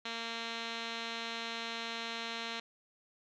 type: tone with low-pass filter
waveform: 5% pulse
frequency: 229.9 Hz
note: A#3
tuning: 24 cents flat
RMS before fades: -40 dBFS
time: 0.05-2.6 s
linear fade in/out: 5 ms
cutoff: 4200 Hz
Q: 9.9
effects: none